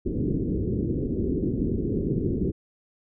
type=low-pass noise; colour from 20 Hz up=white; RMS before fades=-26 dBFS; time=0.05-2.52 s; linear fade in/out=20 ms; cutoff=400 Hz; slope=48 dB/octave; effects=none